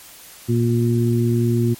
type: harmonic tone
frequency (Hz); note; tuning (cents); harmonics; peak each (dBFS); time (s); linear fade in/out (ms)
118; A#2; +22; 1 / 2 / 3; -17 / -20 / -22; 0.48-1.75; 20
effects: white hiss -42 dBFS RMS until 1.79 s + MP3 64 kbps